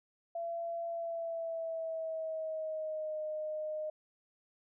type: tone with pitch glide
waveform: sine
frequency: 676 to 616.3 Hz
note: E5 to D#5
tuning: +43 to -17 cents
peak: -35 dBFS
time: 0.35-3.9 s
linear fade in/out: 5 ms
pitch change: -160 cents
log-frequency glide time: 0.88-3.21 s
effects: none